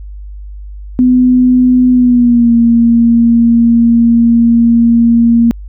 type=tone with pitch glide; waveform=sine; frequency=251.2 to 233 Hz; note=B3 to A#3; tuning=+30 to -1 cents; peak=-4 dBFS; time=0.99-5.51 s; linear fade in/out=0 ms; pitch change=-131 cents; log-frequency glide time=1.9-2.53 s; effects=added 50 Hz sine -24 dBFS peak until 5.68 s